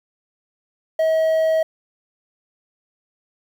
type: tone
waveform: triangle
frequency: 640 Hz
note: D#5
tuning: 49 cents sharp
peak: -13 dBFS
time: 0.99-1.63 s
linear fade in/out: 5 ms
effects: 8-bit